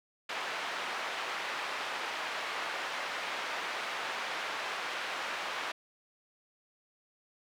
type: band-pass noise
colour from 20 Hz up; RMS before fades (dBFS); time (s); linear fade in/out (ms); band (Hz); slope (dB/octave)
pink; -37; 0.29-5.72; 5; 810 to 3000; 12
effects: none